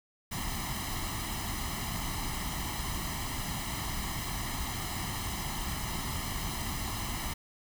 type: noise with comb filter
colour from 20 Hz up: pink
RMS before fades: -35 dBFS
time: 0.31-7.34 s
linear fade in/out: 10 ms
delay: 0.99 ms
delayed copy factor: +0.75
effects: none